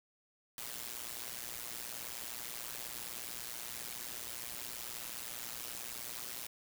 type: noise with amplitude modulation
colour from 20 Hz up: white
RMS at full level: -40 dBFS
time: 0.58-6.47 s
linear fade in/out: 2 ms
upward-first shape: sine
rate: 119 Hz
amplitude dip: 85%
effects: none